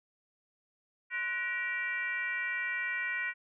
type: tone with frequency modulation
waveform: sine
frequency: 1907 Hz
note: A#6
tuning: 39 cents sharp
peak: -31 dBFS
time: 1.1-3.34 s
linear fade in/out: 50 ms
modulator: 429 Hz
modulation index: 1.1
effects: none